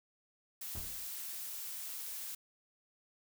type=noise; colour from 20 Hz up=blue; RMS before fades=-43 dBFS; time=0.61-2.35 s; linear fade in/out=5 ms
type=noise with exponential decay; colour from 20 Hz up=brown; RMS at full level=-41 dBFS; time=0.75-1.15 s; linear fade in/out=2 ms; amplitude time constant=86 ms
effects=none